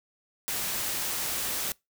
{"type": "noise", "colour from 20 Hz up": "white", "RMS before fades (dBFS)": -31, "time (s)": [0.48, 1.72], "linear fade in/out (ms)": 0, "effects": ["noise-tail reverb RT60 0.2 s tail -24 dB re dry"]}